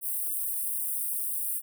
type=high-pass noise; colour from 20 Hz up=white; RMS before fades=-31 dBFS; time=0.01-1.62 s; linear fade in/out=50 ms; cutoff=8600 Hz; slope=96 dB/octave; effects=none